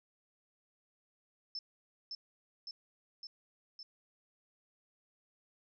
sine tone with echo, 5274 Hz, E8, in tune, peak -38 dBFS, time 1.55-1.59 s, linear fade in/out 2 ms, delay 560 ms, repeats 4, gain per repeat -2 dB, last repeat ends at 3.83 s, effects none

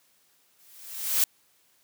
blue noise with exponential growth, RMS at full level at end -20 dBFS, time 0.59-1.24 s, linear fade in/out 1 ms, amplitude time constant 140 ms, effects white hiss -65 dBFS RMS until 1.83 s + high-pass 100 Hz 12 dB/octave

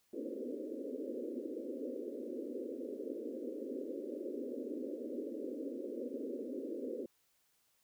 pink band-pass noise, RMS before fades -42 dBFS, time 0.13-7.06 s, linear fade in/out 2 ms, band 240 to 550 Hz, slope 96 dB/octave, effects white hiss -75 dBFS RMS until 7.83 s

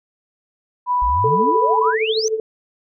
sine tone, 987.8 Hz, B5, in tune, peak -15 dBFS, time 0.86-1.95 s, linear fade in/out 50 ms
sine exponential sweep, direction up, 48 to 6272 Hz, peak -21 dBFS, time 1.02-2.28 s, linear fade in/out 0 ms
sine tone with tremolo, 440 Hz, A4, in tune, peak -14 dBFS, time 1.24-2.4 s, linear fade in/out 2 ms, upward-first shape triangle, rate 13 Hz, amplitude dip 80%
effects none

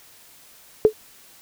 sine tone with exponential decay, 431.8 Hz, A4, 33 cents flat, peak -5 dBFS, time 0.85-0.93 s, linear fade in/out 0 ms, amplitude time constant 17 ms, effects white hiss -50 dBFS RMS until 1.41 s

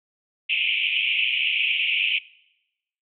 pink band-pass noise, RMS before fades -23 dBFS, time 0.49-2.19 s, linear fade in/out 10 ms, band 2300 to 3100 Hz, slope 96 dB/octave, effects noise-tail reverb RT60 0.9 s tail -22 dB re dry

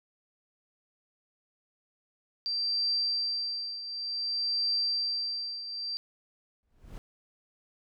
sine tone with tremolo, 4699 Hz, D8, in tune, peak -25 dBFS, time 2.46-5.97 s, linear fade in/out 0 ms, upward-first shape triangle, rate 0.55 Hz, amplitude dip 75%
brown noise with exponential growth, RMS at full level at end -38 dBFS, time 6.63-6.98 s, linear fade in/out 0 ms, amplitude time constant 75 ms
effects none

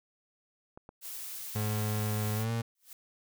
clicks, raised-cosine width 1 ms, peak -33 dBFS, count 2, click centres 0.775 / 0.891 s
blue noise, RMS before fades -41 dBFS, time 1.01-2.46 s, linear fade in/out 50 ms
35% pulse tone with pitch glide, 106.4 to 115.36 Hz, G#2 to A#2, +42 to -18 cents, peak -28 dBFS, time 1.55-2.62 s, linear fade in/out 10 ms, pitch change +140 cents, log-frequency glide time 2.35-2.51 s
blue noise with exponential growth, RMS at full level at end -44 dBFS, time 2.75-2.93 s, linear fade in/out 1 ms, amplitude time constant 37 ms
effects none

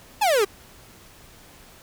45% pulse exponential sweep, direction down, 898 to 380 Hz, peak -17 dBFS, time 0.21-0.45 s, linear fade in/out 10 ms, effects pink hiss -49 dBFS RMS until 1.82 s

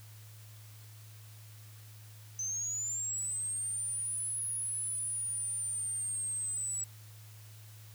sine linear two-way sweep, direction up then down, 6120 to 10480 to 7780 Hz, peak -33 dBFS, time 2.39-6.84 s, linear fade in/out 2 ms, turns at 4.46 s, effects added 107 Hz sine -50 dBFS peak until 7.94 s + white hiss -58 dBFS RMS until 7.94 s

